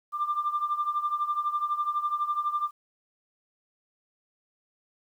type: tone with tremolo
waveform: sine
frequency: 1191 Hz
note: D6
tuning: 24 cents sharp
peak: -21 dBFS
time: 0.12-2.71 s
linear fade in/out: 50 ms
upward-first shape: triangle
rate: 12 Hz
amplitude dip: 85%
effects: tanh soft clip ceiling -19 dBFS + 10-bit